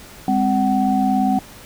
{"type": "tone cluster", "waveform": "sine", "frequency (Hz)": [203, 260.5, 752], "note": ["G#3", "C4", "F#5"], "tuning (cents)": [-39, -7, 28], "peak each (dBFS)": -19, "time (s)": [0.28, 1.39], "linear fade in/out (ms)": 2, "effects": ["pink hiss -41 dBFS RMS until 1.65 s"]}